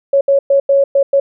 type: tone bursts at uneven times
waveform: sine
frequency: 554.4 Hz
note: C#5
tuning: in tune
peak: -7 dBFS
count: 6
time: 0.13-0.21 / 0.28-0.39 / 0.5-0.6 / 0.69-0.84 / 0.95-1.03 / 1.13-1.2 s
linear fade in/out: 5 ms
effects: none